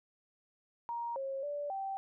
sine tone with pitch steps, 940 / 541 / 581 / 778 Hz, A#5 / C#5 / D5 / G5, +14 / -42 / -19 / -13 cents, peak -35 dBFS, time 0.89-1.97 s, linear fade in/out 0 ms, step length 270 ms, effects none

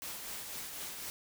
white noise with tremolo, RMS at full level -41 dBFS, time 0.02-1.1 s, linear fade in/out 0 ms, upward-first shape triangle, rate 4 Hz, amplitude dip 40%, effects none

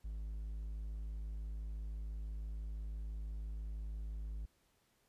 triangle tone, 53 Hz, G#1, 36 cents sharp, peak -38 dBFS, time 0.04-4.46 s, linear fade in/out 10 ms, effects pink hiss -75 dBFS RMS until 5.08 s + resampled to 32000 Hz

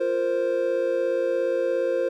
triangle chord, F suspended fourth, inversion none, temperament equal, 349.2 / 466.2 / 523.3 Hz, F4 / Bb4 / C5, 0 / 0 / 0 cents, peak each -27 / -26 / -21 dBFS, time 0-2.09 s, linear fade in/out 10 ms, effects none

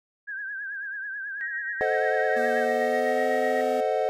sine tone with vibrato, 1614 Hz, G#6, 50 cents flat, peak -31 dBFS, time 0.27-2.66 s, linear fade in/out 20 ms, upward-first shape triangle, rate 9.2 Hz, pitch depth 95 cents each way
sine tone with tremolo, 1883 Hz, A#6, 17 cents sharp, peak -29 dBFS, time 1.41-3.61 s, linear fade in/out 0 ms, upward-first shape sine, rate 7.9 Hz, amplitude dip 60%
triangle chord, A diminished seventh, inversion none, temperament equal, 440 / 523.3 / 622.3 / 740 Hz, A4 / C5 / Eb5 / Gb5, 0 / 0 / 0 / 0 cents, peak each -26 dBFS, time 1.81-4.09 s, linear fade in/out 0 ms
square tone with pitch glide, 239.1 to 254.8 Hz, A#3 to C4, +44 to -46 cents, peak -34 dBFS, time 2.36-3.81 s, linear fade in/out 10 ms, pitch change +110 cents, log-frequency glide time 2.7-3.25 s
effects none

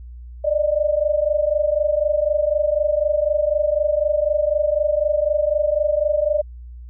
sine tone pair together, 587.3 / 611.3 Hz, D5 / D#5, 0 / -31 cents, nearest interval minor second, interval 69 cents, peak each -19 dBFS, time 0.44-6.42 s, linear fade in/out 10 ms, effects added 60 Hz sine -34 dBFS peak until 6.89 s

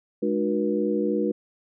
sine tone cluster, 210.1 / 302.5 / 365.9 / 480.6 Hz, G#3 / D#4 / F#4 / B4, +20 / -49 / -19 / -47 cents, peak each -27 dBFS, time 0.22-1.32 s, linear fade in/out 10 ms, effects none

